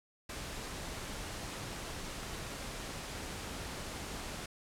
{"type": "noise", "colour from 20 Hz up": "pink", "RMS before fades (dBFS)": -42, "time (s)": [0.29, 4.46], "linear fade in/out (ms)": 5, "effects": ["low-pass 10000 Hz 12 dB/octave"]}